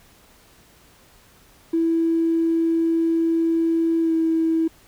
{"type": "tone with pitch glide", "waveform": "triangle", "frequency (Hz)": [329.6, 324.9], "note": ["E4", "E4"], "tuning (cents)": [0, -25], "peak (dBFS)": -13, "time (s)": [1.73, 4.68], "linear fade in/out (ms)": 10, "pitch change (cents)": -25, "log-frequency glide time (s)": [4.01, 4.12], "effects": ["tanh soft clip ceiling -15 dBFS", "pink hiss -53 dBFS RMS until 4.87 s"]}